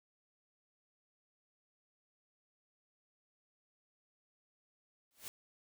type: noise with exponential growth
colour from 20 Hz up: white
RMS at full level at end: -42 dBFS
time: 5.11-5.28 s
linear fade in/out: 0 ms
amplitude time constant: 35 ms
effects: none